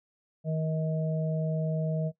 harmonic tone, 158.2 Hz, D#3, 29 cents sharp, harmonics 1 / 3 / 4, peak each -27 / -39 / -35 dBFS, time 0.44-2.12 s, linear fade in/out 50 ms, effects noise-tail reverb RT60 0.1 s tail -18 dB re dry

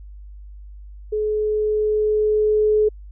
sine tone with level ramp, 426.3 Hz, G#4, 45 cents sharp, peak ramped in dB -19 to -13 dBFS, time 1.12-2.89 s, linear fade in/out 10 ms, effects added 50 Hz sine -36 dBFS peak until 3.11 s

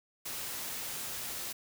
white noise, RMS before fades -39 dBFS, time 0.25-1.53 s, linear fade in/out 10 ms, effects none

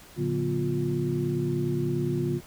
sine tone cluster, 113.8 / 143.6 / 180.7 / 242.7 / 351.3 Hz, A#2 / D3 / F#3 / B3 / F4, -41 / -39 / -41 / -30 / +10 cents, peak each -35 / -28 / -35 / -33 / -29 dBFS, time 0.16-2.41 s, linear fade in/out 50 ms, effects pink hiss -50 dBFS RMS until 2.46 s

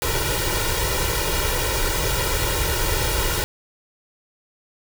pink noise with comb filter, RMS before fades -22 dBFS, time 0.02-3.44 s, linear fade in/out 0 ms, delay 2.1 ms, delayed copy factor +0.95, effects none

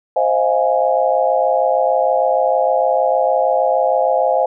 sine chord, F minor seventh, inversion second, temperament equal with one note detuned, 523.3 / 632 / 698.5 / 830.6 Hz, C5 / Eb5 / F5 / Ab5, 0 / +27 / 0 / 0 cents, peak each -17 / -18 / -18 / -19 dBFS, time 0.16-4.46 s, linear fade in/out 5 ms, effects none

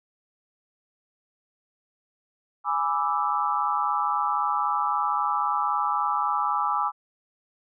sine chord, E dominant seventh, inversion first, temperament equal, 830.6 / 987.8 / 1174.7 / 1318.5 Hz, G#5 / B5 / D6 / E6, 0 / 0 / 0 / 0 cents, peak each -28 / -29 / -26 / -29 dBFS, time 2.64-6.92 s, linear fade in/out 50 ms, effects none

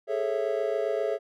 triangle chord, A major seventh, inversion third, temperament just, 412.5 / 440 / 550 / 660 Hz, G#4 / A4 / C#5 / E5, -12 / 0 / -14 / +2 cents, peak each -29 dBFS, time 0.07-1.19 s, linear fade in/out 50 ms, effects none

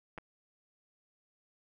clicks, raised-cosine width 0.5 ms, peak -28 / -29 dBFS, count 2, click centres 0.178 / 0.184 s, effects none

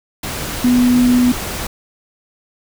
sine tone in noise, 246.9 Hz, B3, in tune, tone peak -9 dBFS, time 0.64-1.32 s, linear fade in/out 5 ms, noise pink, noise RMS -24 dBFS, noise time 0.23-1.67 s, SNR +12 dB, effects none

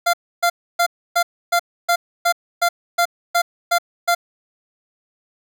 25% pulse tone bursts, 693 Hz, F5, 14 cents flat, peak -10 dBFS, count 12, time 0.06-4.15 s, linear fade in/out 10 ms, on 75 ms, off 290 ms, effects none

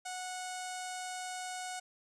sawtooth tone with low-pass filter, 735 Hz, F#5, 12 cents flat, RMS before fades -41 dBFS, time 0.05-1.8 s, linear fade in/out 10 ms, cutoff 8200 Hz, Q 3.4, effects none

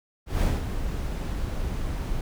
brown noise with ADSR envelope, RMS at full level -20 dBFS, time 0.26-2.21 s, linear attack 160 ms, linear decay 190 ms, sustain -9 dB, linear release 3 ms, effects none

